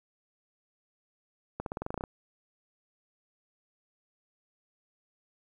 accelerating click train, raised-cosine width 1 ms, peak -20 dBFS, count 11, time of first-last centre 1.6-2.038 s, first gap 62 ms, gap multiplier 0.92, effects 10-bit

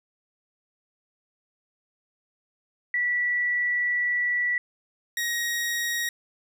sine / sawtooth tone pair in turn, 1954 / 1887 Hz, B6 / A#6, -19 / +21 cents, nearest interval minor second, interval 60 cents, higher first, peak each -22 dBFS, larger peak neither, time 2.94-4.58 / 5.17-6.09 s, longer first, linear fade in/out 2 ms, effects none

